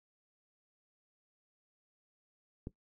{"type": "click", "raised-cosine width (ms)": 3, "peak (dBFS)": -27, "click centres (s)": 2.671, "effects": ["noise-tail reverb RT60 0.1 s tail -17 dB re dry"]}